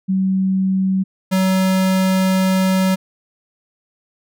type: tone pair in turn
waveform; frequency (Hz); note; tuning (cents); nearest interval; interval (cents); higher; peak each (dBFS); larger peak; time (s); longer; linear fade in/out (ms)
sine / square; 190 / 188.47; F#3 / F#3; +46 / +32; unison; 14; first; -14; neither; 0.08-1.04 / 1.31-2.96; second; 20
effects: none